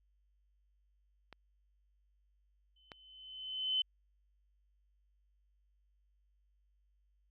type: clicks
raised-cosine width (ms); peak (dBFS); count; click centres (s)
0.3; -34 / -30; 2; 1.327 / 2.918
type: tone with exponential growth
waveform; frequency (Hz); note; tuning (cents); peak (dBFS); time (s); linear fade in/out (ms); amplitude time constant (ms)
sine; 3045; F#7; +49; -28; 2.76-3.82; 5; 230
effects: added 50 Hz sine -70 dBFS peak until 7.3 s